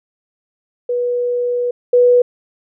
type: tone pair in turn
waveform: sine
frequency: 487.7 / 490.4 Hz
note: B4 / B4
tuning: -22 / -12 cents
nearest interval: unison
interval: 10 cents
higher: second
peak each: -15 / -7 dBFS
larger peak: second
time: 0.89-1.71 / 1.93-2.22 s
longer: first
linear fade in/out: 5 ms
effects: none